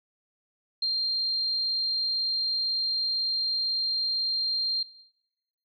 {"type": "tone", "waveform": "sine", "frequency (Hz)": 4186, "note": "C8", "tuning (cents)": 0, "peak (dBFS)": -24, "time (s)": [0.82, 4.83], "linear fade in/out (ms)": 5, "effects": ["noise-tail reverb RT60 0.9 s tail -19 dB re dry"]}